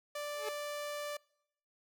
sawtooth tone, 587.3 Hz, D5, in tune, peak -34 dBFS, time 0.15-1.17 s, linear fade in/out 5 ms
sawtooth tone with exponential growth, 428.5 Hz, A4, 46 cents flat, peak -31 dBFS, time 0.31-0.49 s, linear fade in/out 5 ms, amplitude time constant 38 ms
effects noise-tail reverb RT60 0.8 s tail -25 dB re dry

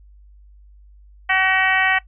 harmonic tone, 378.5 Hz, F#4, 39 cents sharp, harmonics 2 / 3 / 4 / 5 / 6 / 7 / 8, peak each -22 / -26 / -23 / -19 / -24 / -27 / -29 dBFS, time 1.29-1.99 s, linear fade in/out 10 ms, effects noise-tail reverb RT60 0.1 s tail -18 dB re dry + added 50 Hz sine -44 dBFS peak until 2.07 s

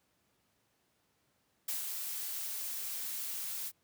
blue noise with ADSR envelope, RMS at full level -35 dBFS, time 1.68-3.72 s, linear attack 6 ms, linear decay 140 ms, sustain -4 dB, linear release 47 ms, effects pink hiss -75 dBFS RMS until 3.83 s + high-pass 80 Hz 12 dB/octave

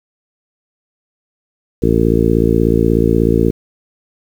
harmonic tone, 56.5 Hz, A1, 47 cents sharp, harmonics 1 / 2 / 3 / 4 / 5 / 6 / 7 / 8, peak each -18 / -18 / -18 / -18 / -18 / -18 / -18 / -18 dBFS, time 1.82-3.51 s, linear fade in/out 10 ms, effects 7-bit

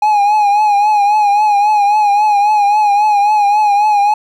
triangle tone with vibrato, 830.6 Hz, G#5, in tune, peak -6 dBFS, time 0.02-4.14 s, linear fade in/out 5 ms, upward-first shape triangle, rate 3.7 Hz, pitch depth 65 cents each way, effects none

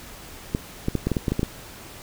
clicks, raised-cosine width 3 ms, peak -9 dBFS, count 10, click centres 0.549 / 0.884 / 0.953 / 1.07 / 1.117 / 1.168 / 1.282 / 1.32 / 1.394 / 1.431 s, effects pink hiss -42 dBFS RMS until 2.02 s

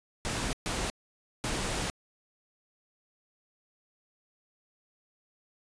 pink noise bursts at uneven times, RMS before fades -32 dBFS, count 3, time 0.25-0.53 / 0.66-0.9 / 1.44-1.9 s, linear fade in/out 0 ms, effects resampled to 22050 Hz

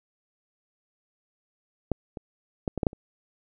clicks, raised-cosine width 2 ms, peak -11 / -22 / -13 / -16 / -11 / -7 / -29 dBFS, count 7, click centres 1.917 / 2.172 / 2.678 / 2.777 / 2.832 / 2.868 / 2.931 s, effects none

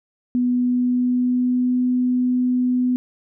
sine tone with pitch glide, 246.9 to 250.1 Hz, B3 to B3, 0 to +22 cents, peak -16 dBFS, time 0.35-2.96 s, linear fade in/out 0 ms, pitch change +22 cents, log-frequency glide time 0.45-1.83 s, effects none

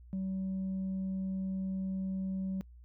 sine tone with tanh clipping, 190 Hz, F#3, 46 cents sharp, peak -33 dBFS, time 0.13-2.61 s, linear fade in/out 0 ms, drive 1 dB, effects noise-tail reverb RT60 0.1 s tail -25 dB re dry + added 60 Hz sine -51 dBFS peak until 2.84 s

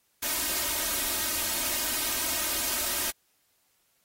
white noise with comb filter, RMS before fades -29 dBFS, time 0.22-3.11 s, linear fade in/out 10 ms, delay 3.2 ms, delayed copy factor +0.95, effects white hiss -70 dBFS RMS until 4.04 s + AAC 48 kbps

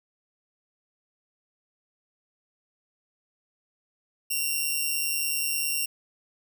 5% pulse tone with amplitude modulation, 2757 Hz, F7, 23 cents flat, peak -14 dBFS, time 4.3-5.86 s, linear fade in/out 10 ms, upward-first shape sine, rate 150 Hz, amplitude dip 50%, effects none

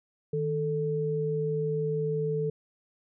sine tone pair together, 155.4 / 440 Hz, D#3 / A4, -2 / 0 cents, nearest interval octave + tritone, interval 1802 cents, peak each -30 / -28 dBFS, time 0.33-2.5 s, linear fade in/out 5 ms, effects none

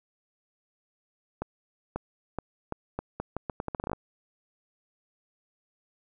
accelerating click train, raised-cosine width 1 ms, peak -17 dBFS, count 17, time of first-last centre 1.42-3.932 s, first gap 540 ms, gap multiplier 0.79, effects none

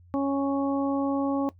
harmonic tone, 276.9 Hz, C#4, 2 cents flat, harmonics 1 / 2 / 3 / 4, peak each -24 / -30 / -34 / -36 dBFS, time 0.14-1.49 s, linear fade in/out 0 ms, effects noise-tail reverb RT60 0.1 s tail -17 dB re dry + added 88 Hz sine -51 dBFS peak until 1.59 s

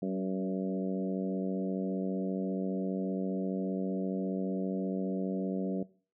harmonic tone with a mistuned harmonic, 94.9 Hz, F#2, 44 cents sharp, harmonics 2 / 3 / 4 / 5 / 6 / 7, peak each -33 / -37 / -39 / -41 / -43 / -44 dBFS, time 0.02-5.83 s, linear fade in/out 5 ms, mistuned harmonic 3, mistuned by -21 cents, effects noise-tail reverb RT60 0.4 s tail -20 dB re dry

